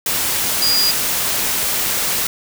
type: tone in noise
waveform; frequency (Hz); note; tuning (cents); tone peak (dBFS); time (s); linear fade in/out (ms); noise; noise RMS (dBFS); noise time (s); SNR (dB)
sine; 4855; D#8; -43; -14; 0.62-0.91; 2; white; -19; 0.06-2.27; +2
effects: none